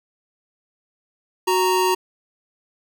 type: tone pair together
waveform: square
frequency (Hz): 370 / 931.6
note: F#4 / A#5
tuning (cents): 0 / -1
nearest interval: octave + major third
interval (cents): 1599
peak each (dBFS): -20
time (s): 1.47-1.95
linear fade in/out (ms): 10
effects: none